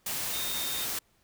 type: tone in noise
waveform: sine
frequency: 3672 Hz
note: A#7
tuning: 27 cents flat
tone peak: -36 dBFS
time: 0.33-0.85 s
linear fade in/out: 5 ms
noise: white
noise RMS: -33 dBFS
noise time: 0.06-0.99 s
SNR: -6 dB
effects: pink hiss -68 dBFS RMS until 1.23 s